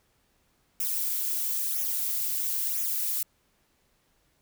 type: noise with flanger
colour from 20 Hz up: violet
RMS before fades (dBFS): -29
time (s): 0.8-3.23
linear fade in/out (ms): 2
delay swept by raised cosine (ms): 0.22 to 4.22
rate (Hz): 1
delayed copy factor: -0.8
effects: pink hiss -69 dBFS RMS until 4.41 s